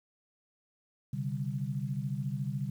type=chord; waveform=sine; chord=C suspended second; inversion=none; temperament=equal with one note detuned; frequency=130.81 / 144.81 / 196 Hz; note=C3 / D3 / G3; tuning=0 / -24 / 0 cents; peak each=-35 / -35 / -38 dBFS; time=1.13-2.7 s; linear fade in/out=5 ms; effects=10-bit